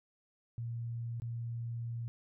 sine tone with dropouts, 117.1 Hz, A#2, 8 cents sharp, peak -36 dBFS, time 0.58-2.08 s, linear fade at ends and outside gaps 0 ms, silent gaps 1.199-1.22 s, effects none

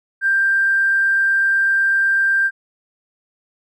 triangle tone with tanh clipping, 1582 Hz, G6, 15 cents sharp, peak -13 dBFS, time 0.21-2.51 s, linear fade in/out 50 ms, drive 3 dB, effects none

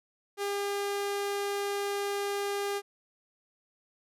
sawtooth tone, 402.8 Hz, G4, 47 cents sharp, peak -26 dBFS, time 0.37-2.82 s, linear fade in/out 50 ms, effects resampled to 32000 Hz

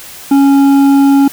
triangle tone with hard clipping, 277.2 Hz, C#4, in tune, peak -6 dBFS, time 0.31-1.28 s, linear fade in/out 5 ms, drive 11 dB, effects white hiss -31 dBFS RMS until 1.32 s

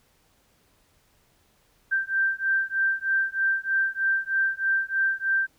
sine beating tone pair, 1568 / 1571.2 Hz, G6 / G6, 0 / +4 cents, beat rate 3.2 Hz, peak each -25 dBFS, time 1.91-5.47 s, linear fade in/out 20 ms, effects pink hiss -64 dBFS RMS until 5.58 s

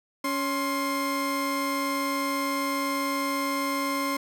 30% pulse tone pair together, 279 / 1056 Hz, C#4 / C6, +11 / +16 cents, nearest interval octave + major seventh, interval 2305 cents, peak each -26 dBFS, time 0.24-4.17 s, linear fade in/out 5 ms, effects none

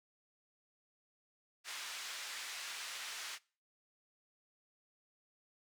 pink band-pass noise, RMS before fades -45 dBFS, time 1.64-3.39 s, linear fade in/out 50 ms, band 1600 to 7400 Hz, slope 12 dB/octave, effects noise-tail reverb RT60 0.4 s tail -24 dB re dry

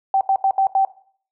sine tone bursts at uneven times, 775 Hz, G5, 20 cents flat, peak -13 dBFS, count 5, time 0.14-0.21 / 0.29-0.36 / 0.44-0.51 / 0.58-0.67 / 0.75-0.85 s, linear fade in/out 2 ms, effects noise-tail reverb RT60 0.5 s tail -17 dB re dry

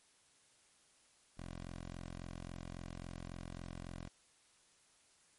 10% pulse tone, 43.65 Hz, F1, in tune, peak -37 dBFS, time 1.37-4.09 s, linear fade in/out 20 ms, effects white hiss -69 dBFS RMS until 5.38 s + MP3 48 kbps

